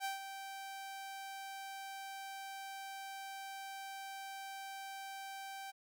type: tone with ADSR envelope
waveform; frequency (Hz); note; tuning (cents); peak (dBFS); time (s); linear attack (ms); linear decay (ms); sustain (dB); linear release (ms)
sawtooth; 780; G5; -9; -32; 0-5.72; 47; 140; -9; 23
effects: none